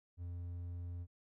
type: tone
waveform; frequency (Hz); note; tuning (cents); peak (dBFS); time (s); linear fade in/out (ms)
triangle; 87.31; F2; 0; -39; 0.17-1.07; 50
effects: none